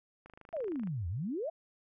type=click train; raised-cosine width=0.5 ms; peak=-37 dBFS; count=17; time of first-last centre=0.26-0.873 s; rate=26.1 Hz
type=exponential two-way sweep; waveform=sine; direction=down then up; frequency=698 to 79.8 to 698 Hz; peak=-33 dBFS; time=0.53-1.5 s; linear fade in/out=10 ms; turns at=1.08 s
effects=none